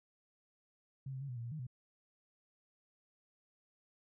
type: tone with pitch steps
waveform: sine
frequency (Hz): 134.5 / 131.3 / 139.5 / 123.9 / 116.9 / 118.7 / 155.3 / 125.2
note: C3 / C3 / C#3 / B2 / A#2 / A#2 / D#3 / B2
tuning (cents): +48 / +6 / +11 / +6 / +5 / +32 / -3 / +24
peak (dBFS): -40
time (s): 1.06-1.668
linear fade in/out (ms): 5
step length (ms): 76
effects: none